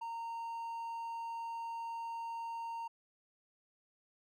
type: tone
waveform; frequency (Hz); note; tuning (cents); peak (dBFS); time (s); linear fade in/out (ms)
triangle; 922; A#5; -19; -37; 0.01-2.88; 10
effects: none